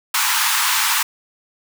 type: high-pass noise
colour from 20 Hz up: pink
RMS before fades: -18 dBFS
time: 0.14-1.03 s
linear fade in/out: 5 ms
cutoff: 840 Hz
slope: 96 dB/octave
effects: none